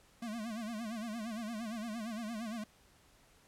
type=tone with vibrato; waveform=square; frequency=223.3 Hz; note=A3; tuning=26 cents sharp; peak=-39 dBFS; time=0.22-2.64 s; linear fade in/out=5 ms; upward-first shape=sine; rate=8.7 Hz; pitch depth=120 cents each way; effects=pink hiss -65 dBFS RMS until 3.47 s + low-pass 12000 Hz 12 dB/octave